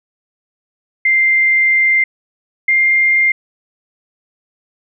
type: tone pair in turn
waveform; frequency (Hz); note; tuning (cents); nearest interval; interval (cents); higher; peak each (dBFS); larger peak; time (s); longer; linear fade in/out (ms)
sine; 2093 / 2108; C7 / C7; 0 / +12; unison; 12; second; -9; neither; 1.05-2.04 / 2.68-3.32; first; 5
effects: none